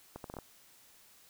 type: accelerating click train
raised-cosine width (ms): 1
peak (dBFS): -28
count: 6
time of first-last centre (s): 0.16-0.387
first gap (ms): 82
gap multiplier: 0.7
effects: white hiss -61 dBFS RMS until 1.29 s